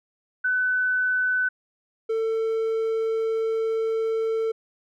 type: tone pair in turn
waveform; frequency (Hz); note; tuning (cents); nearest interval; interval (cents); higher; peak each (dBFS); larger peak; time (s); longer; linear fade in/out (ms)
sine / triangle; 1504 / 447.1; F#6 / A4; +28 / +28; octave + major sixth; 2100; first; -20; neither; 0.44-1.49 / 2.09-4.52; second; 10
effects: none